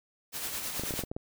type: noise with tremolo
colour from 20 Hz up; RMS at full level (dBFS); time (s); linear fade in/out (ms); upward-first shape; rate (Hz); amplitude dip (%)
white; -34; 0.32-1.05; 50; sine; 9.3; 45
type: clicks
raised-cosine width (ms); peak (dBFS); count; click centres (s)
2; -22; 8; 0.796 / 0.836 / 0.908 / 0.939 / 0.992 / 1.037 / 1.115 / 1.165
effects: none